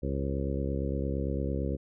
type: harmonic tone with a mistuned harmonic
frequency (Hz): 68.8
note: C#2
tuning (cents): -12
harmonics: 1 / 2 / 3 / 4 / 5 / 6 / 7 / 8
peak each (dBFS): -32 / -35 / -37 / -38 / -39 / -40 / -40 / -41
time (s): 0.02-1.77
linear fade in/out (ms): 20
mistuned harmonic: 8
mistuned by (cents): -25
effects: none